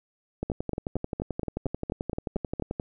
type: two click trains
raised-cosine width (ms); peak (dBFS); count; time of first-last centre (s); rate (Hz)
2; -16 / -16; 28 / 10; 0.43-2.798 / 0.5-2.598; 11.4 / 4.29
effects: none